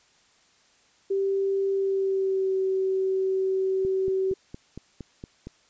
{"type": "tone with pitch glide", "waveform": "sine", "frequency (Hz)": [390.8, 380.8], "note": ["G4", "F#4"], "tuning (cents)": [-5, 50], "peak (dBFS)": -22, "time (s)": [1.1, 4.34], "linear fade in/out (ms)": 10, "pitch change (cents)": -45, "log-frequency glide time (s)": [1.71, 2.55]}
{"type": "click train", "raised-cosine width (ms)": 3, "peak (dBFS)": -24, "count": 8, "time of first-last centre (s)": [3.85, 5.47], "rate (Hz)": 4.32}
{"effects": ["white hiss -61 dBFS RMS until 5.69 s", "resampled to 16000 Hz"]}